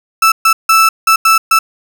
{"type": "tone bursts at uneven times", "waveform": "35% pulse", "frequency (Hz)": 1318.5, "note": "E6", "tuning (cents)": 0, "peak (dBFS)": -4, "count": 6, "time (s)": [[0.22, 0.32], [0.45, 0.53], [0.69, 0.89], [1.07, 1.16], [1.25, 1.38], [1.51, 1.59]], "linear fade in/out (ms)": 5, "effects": []}